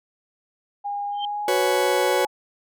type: tone with pitch glide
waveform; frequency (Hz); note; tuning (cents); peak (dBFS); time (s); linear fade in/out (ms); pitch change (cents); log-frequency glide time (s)
sine; 813 to 849; G#5 to G#5; -37 to +38; -25; 0.84-2.27; 20; +75; 1.06-1.8
type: tone with exponential growth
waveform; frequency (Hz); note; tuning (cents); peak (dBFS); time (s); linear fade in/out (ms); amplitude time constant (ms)
sine; 3136; G7; 0; -24; 1.12-1.25; 2; 28
type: chord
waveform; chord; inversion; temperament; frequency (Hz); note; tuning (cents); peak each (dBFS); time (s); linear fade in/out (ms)
40% pulse; F# suspended fourth; none; just; 370 / 493.3 / 555; F#4 / B4 / C#5; 0 / -2 / +2; -23; 1.48-2.25; 2
effects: none